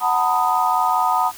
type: chord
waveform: sine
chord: B dominant seventh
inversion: second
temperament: equal with one note detuned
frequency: 740 / 903.2 / 987.8 / 1244.5 Hz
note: F#5 / A5 / B5 / D#6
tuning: 0 / +45 / 0 / 0 cents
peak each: -21 dBFS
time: 0-1.32 s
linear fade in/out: 50 ms
effects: white hiss -39 dBFS RMS until 1.37 s